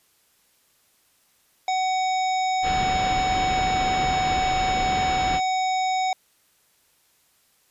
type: harmonic tone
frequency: 750 Hz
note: F#5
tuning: 23 cents sharp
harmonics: 1 / 3 / 5 / 7 / 9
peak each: -21 / -31 / -35 / -38 / -40 dBFS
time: 1.68-6.13 s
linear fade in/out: 2 ms
type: low-pass noise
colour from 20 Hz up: pink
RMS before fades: -29 dBFS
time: 2.62-5.41 s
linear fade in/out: 50 ms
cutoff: 3800 Hz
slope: 24 dB/octave
effects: white hiss -63 dBFS RMS until 7.7 s + resampled to 32000 Hz